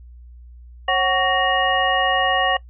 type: tone cluster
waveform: sine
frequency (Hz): 542 / 747 / 1121 / 1858 / 2865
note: C#5 / F#5 / C#6 / A#6 / F7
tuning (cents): -39 / +16 / +19 / -6 / +44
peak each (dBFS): -24 / -20 / -23 / -22 / -24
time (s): 0.88-2.57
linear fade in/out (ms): 5
effects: noise-tail reverb RT60 0.1 s tail -21 dB re dry + added 60 Hz sine -39 dBFS peak until 2.69 s